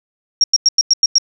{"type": "tone bursts", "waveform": "sine", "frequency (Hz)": 5588, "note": "F8", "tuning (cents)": 0, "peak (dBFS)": -7, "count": 7, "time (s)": [0.41, 1.183], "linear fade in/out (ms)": 2, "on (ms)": 29, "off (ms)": 95, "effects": []}